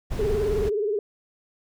brown noise, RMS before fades -28 dBFS, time 0.1-0.7 s, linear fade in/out 20 ms
sine tone with vibrato, 418.1 Hz, G#4, 12 cents sharp, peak -22 dBFS, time 0.19-0.99 s, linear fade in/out 2 ms, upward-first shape sine, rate 19 Hz, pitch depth 96 cents each way
effects none

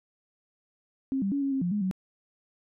sine tone with pitch steps, 267.9 / 196.7 / 281.3 / 275.1 / 268 / 176.4 / 207.5 / 187.3 Hz, C4 / G3 / C#4 / C#4 / C4 / F3 / G#3 / F#3, +41 / +6 / +26 / -13 / +42 / +18 / -1 / +21 cents, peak -25 dBFS, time 1.12-1.912 s, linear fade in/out 0 ms, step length 99 ms, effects none

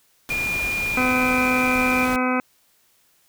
pink noise, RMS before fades -32 dBFS, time 0.29-2.16 s, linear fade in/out 0 ms
sine tone with pitch glide, 2416 to 2388 Hz, D7 to D7, +48 to +28 cents, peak -22 dBFS, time 0.3-2.05 s, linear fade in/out 5 ms, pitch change -20 cents, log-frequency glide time 0.93-1.01 s
harmonic tone, 253.5 Hz, B3, 45 cents sharp, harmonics 1 / 2 / 3 / 4 / 5 / 6 / 8 / 9 / 10, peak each -22 / -27 / -29 / -29 / -27 / -30 / -34 / -33 / -31 dBFS, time 0.97-2.4 s, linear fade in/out 2 ms
effects white hiss -61 dBFS RMS until 3.28 s

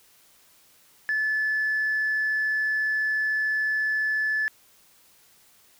sine tone, 1733 Hz, A6, 27 cents flat, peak -21 dBFS, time 1.09-4.48 s, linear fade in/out 0 ms, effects tanh soft clip ceiling -19 dBFS + white hiss -58 dBFS RMS until 5.79 s

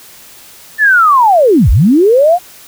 sine linear two-way sweep, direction down then up, 1794 to 43.65 to 738 Hz, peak -4 dBFS, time 0.78-2.39 s, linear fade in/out 50 ms, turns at 1.7 s, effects white hiss -37 dBFS RMS until 2.67 s

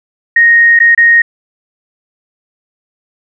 sine tone with dropouts, 1864.7 Hz, A#6, in tune, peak -3 dBFS, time 0.36-1.22 s, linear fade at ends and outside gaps 5 ms, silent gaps 0.791-0.801 / 0.949-0.976 s, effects none

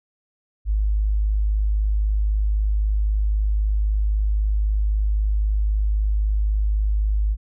sine tone, 51.91 Hz, G#1, in tune, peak -17 dBFS, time 0.65-7.37 s, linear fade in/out 50 ms, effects none

